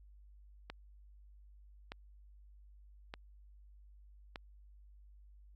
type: click train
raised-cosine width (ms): 0.3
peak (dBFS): -27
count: 4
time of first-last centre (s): 0.7-4.359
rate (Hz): 0.82
effects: added 50 Hz sine -56 dBFS peak until 5.55 s + AAC 64 kbps